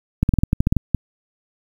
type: clicks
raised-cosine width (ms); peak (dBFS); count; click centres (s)
5; -3; 11; 0.23 / 0.291 / 0.338 / 0.387 / 0.435 / 0.531 / 0.605 / 0.671 / 0.725 / 0.767 / 0.947
effects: 7-bit